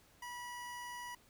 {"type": "tone", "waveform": "25% pulse", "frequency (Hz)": 973, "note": "B5", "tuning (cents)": -26, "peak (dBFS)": -40, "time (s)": [0.22, 1.15], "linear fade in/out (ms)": 5, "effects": ["pink hiss -66 dBFS RMS until 1.29 s"]}